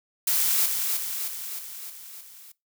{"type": "noise with echo", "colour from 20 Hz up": "blue", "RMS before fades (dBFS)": -23, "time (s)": [0.27, 0.66], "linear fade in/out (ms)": 5, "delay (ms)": 310, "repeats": 6, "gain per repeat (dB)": -4, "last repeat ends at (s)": 2.52, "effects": ["noise-tail reverb RT60 0.2 s tail -21 dB re dry"]}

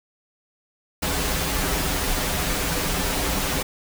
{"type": "noise with comb filter", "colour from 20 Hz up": "pink", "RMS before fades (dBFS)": -24, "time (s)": [1.02, 3.63], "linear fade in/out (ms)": 10, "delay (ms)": 8.8, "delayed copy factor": -0.7, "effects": []}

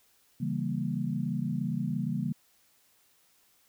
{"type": "chord", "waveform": "sine", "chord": "C# diminished seventh", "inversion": "none", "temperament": "equal", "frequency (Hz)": [138.59, 164.81, 196, 233.1], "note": ["C#3", "E3", "G3", "Bb3"], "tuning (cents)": [0, 0, 0, 0], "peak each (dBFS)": -34, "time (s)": [0.4, 2.33], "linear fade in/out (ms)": 10, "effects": ["white hiss -66 dBFS RMS until 3.68 s"]}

